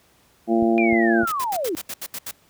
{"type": "harmonic tone", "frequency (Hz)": 114.1, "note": "A#2", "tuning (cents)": -37, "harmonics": [2, 3, 4, 5, 6, 7], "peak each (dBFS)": [-20, -19, -31, -33, -23, -32], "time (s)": [0.47, 1.26], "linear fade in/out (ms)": 50}
{"type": "clicks", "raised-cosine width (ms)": 5, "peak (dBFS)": -20, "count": 3, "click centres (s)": [0.625, 0.927, 1.232]}
{"type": "linear sweep", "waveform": "sine", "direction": "down", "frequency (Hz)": [2438, 293.7], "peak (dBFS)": -22, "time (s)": [0.78, 1.75], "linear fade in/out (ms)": 0}
{"type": "noise bursts", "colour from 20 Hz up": "white", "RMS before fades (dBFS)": -31, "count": 9, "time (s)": [1.27, 2.312], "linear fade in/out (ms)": 5, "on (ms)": 50, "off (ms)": 74}
{"effects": ["pink hiss -58 dBFS RMS until 2.49 s", "high-pass 60 Hz 12 dB/octave"]}